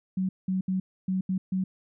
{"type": "tone bursts at uneven times", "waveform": "sine", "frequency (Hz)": 187.6, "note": "F#3", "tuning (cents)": 24, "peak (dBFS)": -24, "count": 6, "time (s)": [[0.17, 0.29], [0.48, 0.61], [0.68, 0.8], [1.08, 1.21], [1.29, 1.38], [1.52, 1.64]], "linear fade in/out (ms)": 5, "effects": []}